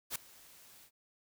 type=noise with ADSR envelope; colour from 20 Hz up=white; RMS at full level=-35 dBFS; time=0.1-0.91 s; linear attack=56 ms; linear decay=3 ms; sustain=-23 dB; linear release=69 ms; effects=none